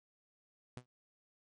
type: tone with exponential decay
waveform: sawtooth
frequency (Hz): 124.4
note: B2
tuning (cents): +13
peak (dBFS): -37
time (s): 0.77-0.86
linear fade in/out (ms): 0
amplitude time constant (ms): 18
effects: MP3 48 kbps